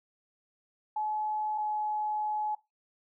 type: tone pair in turn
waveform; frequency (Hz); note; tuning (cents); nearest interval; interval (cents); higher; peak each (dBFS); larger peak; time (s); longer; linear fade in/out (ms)
sine; 854 / 849.1; G#5 / G#5; +48 / +38; unison; 10; first; -29 / -29; neither; 0.96-1.58 / 1.58-2.55; second; 5
effects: noise-tail reverb RT60 0.2 s tail -18 dB re dry